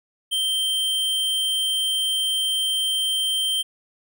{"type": "tone", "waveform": "square", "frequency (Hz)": 3136, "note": "G7", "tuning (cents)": 0, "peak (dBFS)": -21, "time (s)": [0.31, 3.63], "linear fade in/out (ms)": 20, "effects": []}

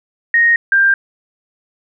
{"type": "tone pair in turn", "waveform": "sine", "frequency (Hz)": [1864.7, 1588.2], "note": ["A#6", "G6"], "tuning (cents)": [0, 22], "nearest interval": "minor third", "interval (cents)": 278, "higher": "first", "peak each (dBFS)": -8, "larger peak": "neither", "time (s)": [[0.34, 0.56], [0.72, 0.94]], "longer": "neither", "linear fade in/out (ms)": 2, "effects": []}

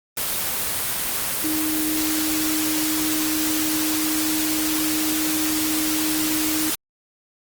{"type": "tone in noise", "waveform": "sine", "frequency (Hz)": 311.1, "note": "D#4", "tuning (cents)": 0, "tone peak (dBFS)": -23, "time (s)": [1.44, 6.7], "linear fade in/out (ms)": 2, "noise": "white", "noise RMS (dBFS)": -24, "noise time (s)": [0.17, 6.75], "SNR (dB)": -2, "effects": ["Opus 24 kbps"]}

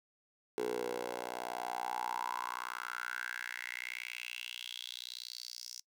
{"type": "tone with high-pass filter sweep", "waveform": "10% pulse", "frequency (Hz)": 60.8, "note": "B1", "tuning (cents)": -26, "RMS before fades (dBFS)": -41, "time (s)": [0.58, 5.8], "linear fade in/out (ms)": 0, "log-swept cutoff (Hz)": [420, 5500], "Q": 5.9, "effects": ["noise-tail reverb RT60 0.1 s tail -23 dB re dry"]}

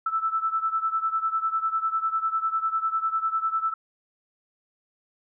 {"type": "beating tone pair", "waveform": "sine", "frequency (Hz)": [1316, 1326], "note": ["E6", "E6"], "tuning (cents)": [-3, 10], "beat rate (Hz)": 10, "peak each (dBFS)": [-25, -28], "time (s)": [0.06, 3.74], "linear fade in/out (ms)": 5, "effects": []}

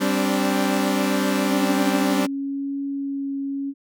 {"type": "chord", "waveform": "sawtooth", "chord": "G suspended fourth", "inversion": "none", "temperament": "equal with one note detuned", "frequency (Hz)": [196, 261.6, 290.3], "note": ["G3", "C4", "D4"], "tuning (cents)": [0, 0, -20], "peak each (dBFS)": [-19, -20, -20], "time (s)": [0, 2.27], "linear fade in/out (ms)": 20}
{"type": "tone with vibrato", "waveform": "sine", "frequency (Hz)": 277.2, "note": "C#4", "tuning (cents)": 0, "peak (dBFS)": -24, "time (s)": [1.46, 3.74], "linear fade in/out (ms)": 50, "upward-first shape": "triangle", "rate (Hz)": 0.91, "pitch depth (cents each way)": 9}
{"effects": []}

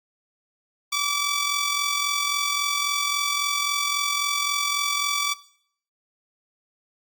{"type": "tone with amplitude modulation", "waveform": "10% pulse", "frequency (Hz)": 1154, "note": "D6", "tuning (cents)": -31, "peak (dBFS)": -12, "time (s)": [0.92, 5.34], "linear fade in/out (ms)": 10, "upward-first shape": "sine", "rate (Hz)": 43.7, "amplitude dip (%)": 45, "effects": ["noise-tail reverb RT60 0.6 s tail -18 dB re dry", "Opus 48 kbps"]}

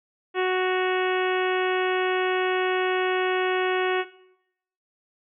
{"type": "harmonic tone with a mistuned harmonic", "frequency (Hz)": 370, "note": "F#4", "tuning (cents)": 0, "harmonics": [1, 2, 3, 4, 5, 6, 7, 8, 9], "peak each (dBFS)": [-22, -29, -31, -33, -32, -37, -36, -39, -43], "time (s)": [0.34, 4.05], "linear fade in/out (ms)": 50, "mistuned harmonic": 8, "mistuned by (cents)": -36, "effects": ["noise-tail reverb RT60 0.8 s tail -17 dB re dry"]}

